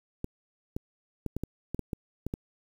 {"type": "clicks", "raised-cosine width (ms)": 3, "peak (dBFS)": -19, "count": 10, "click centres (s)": [0.244, 0.765, 1.263, 1.366, 1.436, 1.746, 1.793, 1.932, 2.266, 2.339], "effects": ["8-bit"]}